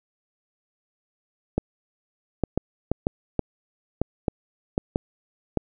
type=clicks; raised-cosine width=2 ms; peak=-8 dBFS; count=11; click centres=1.58 / 2.437 / 2.576 / 2.916 / 3.069 / 3.393 / 4.016 / 4.282 / 4.779 / 4.959 / 5.573 s; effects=none